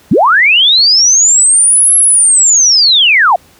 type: linear two-way sweep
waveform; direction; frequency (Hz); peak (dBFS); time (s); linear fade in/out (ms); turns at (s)
sine; up then down; 130.81 to 11175 to 634; -4; 0.11-3.36; 5; 1.96
effects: pink hiss -44 dBFS RMS until 3.59 s + high-pass 60 Hz 12 dB/octave